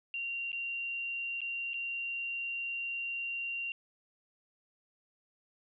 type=tone with dropouts; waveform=sine; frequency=2764 Hz; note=F7; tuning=19 cents flat; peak=-34 dBFS; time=0.14-3.72 s; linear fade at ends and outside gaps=1 ms; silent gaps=0.518-0.529 / 1.406-1.416 / 1.734-1.741 s; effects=none